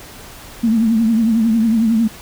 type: tone with vibrato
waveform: sine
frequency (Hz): 225.2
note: A3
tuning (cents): +40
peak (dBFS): -11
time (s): 0.63-2.08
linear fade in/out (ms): 10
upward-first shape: triangle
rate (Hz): 11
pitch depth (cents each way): 89
effects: pink hiss -37 dBFS RMS until 2.21 s